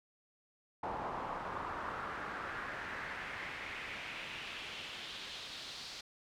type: noise with band-pass filter sweep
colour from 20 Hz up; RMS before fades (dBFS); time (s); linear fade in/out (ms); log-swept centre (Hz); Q
brown; -43; 0.83-6.01; 5; 880 to 4500; 2.4
effects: none